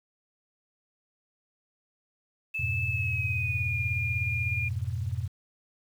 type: tone with pitch glide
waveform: sine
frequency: 2620 to 2416 Hz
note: E7 to D7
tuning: -11 to +48 cents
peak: -29 dBFS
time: 2.54-4.69 s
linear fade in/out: 10 ms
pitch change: -141 cents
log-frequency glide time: 2.86-3.79 s
type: chord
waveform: sine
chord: F diminished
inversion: none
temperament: equal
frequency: 87.31 / 103.83 / 123.47 Hz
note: F2 / Ab2 / Cb3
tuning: 0 / 0 / 0 cents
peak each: -33 dBFS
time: 2.59-5.28 s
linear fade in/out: 10 ms
effects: 9-bit